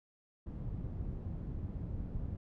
white low-pass noise, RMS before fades -40 dBFS, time 0.46-2.37 s, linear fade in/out 10 ms, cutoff 120 Hz, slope 12 dB/octave, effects none

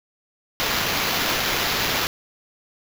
white noise with sample-and-hold, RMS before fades -23 dBFS, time 0.6-2.07 s, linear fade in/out 0 ms, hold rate 8820 Hz, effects none

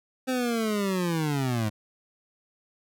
25% pulse linear sweep, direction down, 261.6 to 103.4 Hz, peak -21 dBFS, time 0.27-1.7 s, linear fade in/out 20 ms, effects none

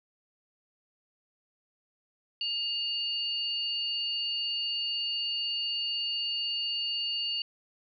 sine tone pair together, 2834 / 4492 Hz, F7 / C#8, +25 / +22 cents, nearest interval minor sixth, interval 797 cents, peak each -31 / -33 dBFS, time 2.41-7.42 s, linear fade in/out 2 ms, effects none

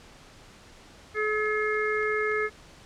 harmonic tone, 427.1 Hz, G#4, 48 cents sharp, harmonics 1 / 3 / 4 / 5, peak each -27 / -32 / -31 / -31 dBFS, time 1.14-2.5 s, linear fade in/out 50 ms
click train, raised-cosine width 0.2 ms, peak -33 dBFS, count 5, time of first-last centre 1.17-2.316 s, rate 3.49 Hz
effects pink hiss -51 dBFS RMS until 2.85 s + low-pass 7000 Hz 12 dB/octave

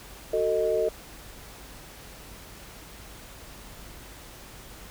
sine chord, D# diminished, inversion first, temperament just, 373.4 / 448 / 622.3 Hz, F#4 / A4 / D#5, +16 / +31 / 0 cents, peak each -30 / -25 / -26 dBFS, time 0.33-0.89 s, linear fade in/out 5 ms, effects added 50 Hz sine -50 dBFS peak until 4.9 s + pink hiss -46 dBFS RMS until 4.9 s

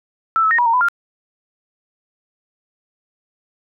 sine tone with pitch steps, 1326 / 1300 / 1855 / 966 / 919 / 1000 / 1397 Hz, E6 / E6 / A#6 / B5 / A#5 / B5 / F6, +10 / -24 / -9 / -39 / -25 / +21 / 0 cents, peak -12 dBFS, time 0.36-0.885 s, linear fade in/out 0 ms, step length 75 ms, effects none

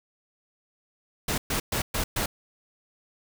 pink noise bursts, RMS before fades -27 dBFS, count 5, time 1.28-2.26 s, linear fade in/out 5 ms, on 100 ms, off 120 ms, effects none

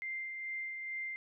sine tone with tremolo, 2093 Hz, C7, in tune, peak -36 dBFS, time 0.02-1.16 s, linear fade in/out 0 ms, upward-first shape sine, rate 2.3 Hz, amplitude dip 35%, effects none

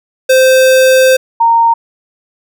square / sine tone pair in turn, 520 / 923.6 Hz, C5 / A#5, -11 / -16 cents, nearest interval minor seventh, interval 995 cents, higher second, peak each -5 dBFS, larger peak neither, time 0.29-1.17 / 1.4-1.74 s, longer first, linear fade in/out 10 ms, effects none

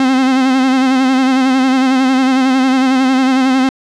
45% pulse tone with vibrato, 261.6 Hz, C4, in tune, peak -9 dBFS, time 0-3.69 s, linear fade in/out 2 ms, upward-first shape sine, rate 11 Hz, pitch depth 47 cents each way, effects low-pass 5000 Hz 12 dB/octave

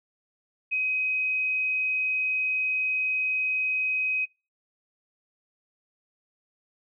sine tone, 2524 Hz, D#7, 24 cents sharp, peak -23 dBFS, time 0.71-4.26 s, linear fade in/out 20 ms, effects noise-tail reverb RT60 0.3 s tail -26 dB re dry

